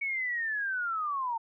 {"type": "linear sweep", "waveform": "sine", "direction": "down", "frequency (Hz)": [2241, 892], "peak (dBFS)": -29, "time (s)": [0.01, 1.38], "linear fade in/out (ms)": 10, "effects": []}